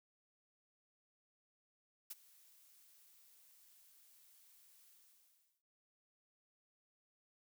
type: noise with ADSR envelope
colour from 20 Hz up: blue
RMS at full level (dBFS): -44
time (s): 2.1-5.63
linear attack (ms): 11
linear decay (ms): 27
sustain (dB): -22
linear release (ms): 720
effects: none